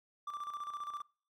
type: tone with tremolo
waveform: triangle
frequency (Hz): 1174.7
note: D6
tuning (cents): 0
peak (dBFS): -35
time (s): 0.27-1.02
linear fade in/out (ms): 5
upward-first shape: square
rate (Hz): 15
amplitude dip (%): 60
effects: noise-tail reverb RT60 0.4 s tail -23 dB re dry + MP3 96 kbps